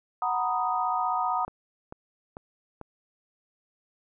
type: chord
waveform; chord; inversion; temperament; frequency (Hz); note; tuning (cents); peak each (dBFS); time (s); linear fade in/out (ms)
sine; B major seventh; second; equal; 740 / 932.3 / 987.8 / 1244.5; F#5 / A#5 / B5 / D#6; 0 / 0 / 0 / 0; -29 / -30 / -33 / -29; 0.22-1.45; 2
type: click train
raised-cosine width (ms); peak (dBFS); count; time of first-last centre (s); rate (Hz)
1; -25; 4; 1.48-2.813; 2.25
effects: none